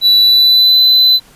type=tone with pitch glide; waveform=triangle; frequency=3951 to 4018 Hz; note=B7 to B7; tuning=0 to +29 cents; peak=-4 dBFS; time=0.01-1.2 s; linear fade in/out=50 ms; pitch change=+29 cents; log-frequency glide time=0.19-0.81 s; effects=pink hiss -44 dBFS RMS until 1.35 s + resampled to 32000 Hz